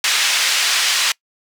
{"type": "band-pass noise", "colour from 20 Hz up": "pink", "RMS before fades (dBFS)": -17, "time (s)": [0.04, 1.12], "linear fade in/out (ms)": 2, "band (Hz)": [2100, 6400], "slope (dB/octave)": 12, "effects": ["noise-tail reverb RT60 0.1 s tail -24 dB re dry"]}